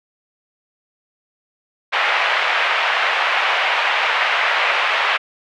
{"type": "band-pass noise", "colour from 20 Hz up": "white", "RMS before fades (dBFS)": -18, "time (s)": [1.92, 5.18], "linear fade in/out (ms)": 20, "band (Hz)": [620, 2700], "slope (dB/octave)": 24, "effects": []}